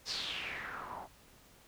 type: noise with low-pass filter sweep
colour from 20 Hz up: white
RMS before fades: -41 dBFS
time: 0.05-1.08 s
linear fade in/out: 50 ms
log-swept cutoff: 5300 to 750 Hz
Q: 4.8
effects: pink hiss -61 dBFS RMS until 1.67 s